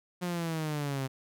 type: linear sweep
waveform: sawtooth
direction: down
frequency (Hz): 180 to 130.81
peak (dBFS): -27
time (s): 0.21-1.08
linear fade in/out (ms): 20
effects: none